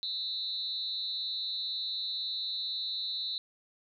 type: tone with amplitude modulation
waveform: sine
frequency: 3951 Hz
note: B7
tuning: in tune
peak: -28 dBFS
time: 0.03-3.38 s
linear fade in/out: 0 ms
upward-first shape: sine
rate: 282 Hz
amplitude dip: 100%
effects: none